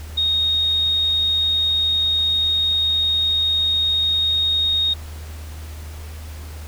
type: tone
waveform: sine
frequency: 3725 Hz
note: A#7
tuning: 2 cents flat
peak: -16 dBFS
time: 0.17-4.94 s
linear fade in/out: 10 ms
effects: added 77 Hz sine -31 dBFS peak until 6.67 s + pink hiss -42 dBFS RMS until 6.67 s